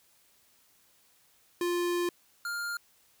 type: tone pair in turn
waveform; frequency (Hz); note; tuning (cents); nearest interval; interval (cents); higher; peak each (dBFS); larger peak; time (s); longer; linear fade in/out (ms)
square; 350 / 1404.5; F4 / F6; +4 / +9; 2 octaves; 2405; second; -28 / -33; first; 1.61-2.09 / 2.45-2.77; first; 2
effects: white hiss -65 dBFS RMS until 3.2 s